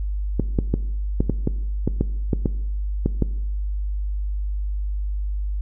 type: clicks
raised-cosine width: 3 ms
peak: -6 dBFS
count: 12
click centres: 0.397 / 0.588 / 0.74 / 1.205 / 1.297 / 1.474 / 1.876 / 2.01 / 2.332 / 2.458 / 3.06 / 3.223 s
effects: noise-tail reverb RT60 0.9 s tail -18 dB re dry + added 50 Hz sine -22 dBFS peak until 5.61 s